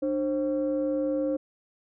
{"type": "tone pair together", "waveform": "sine", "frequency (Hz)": [298.6, 532], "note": ["D4", "C5"], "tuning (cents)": [29, 29], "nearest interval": "minor seventh", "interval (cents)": 1000, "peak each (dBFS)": -26, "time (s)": [0.02, 1.37], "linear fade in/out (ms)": 10, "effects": ["tanh soft clip ceiling -19 dBFS"]}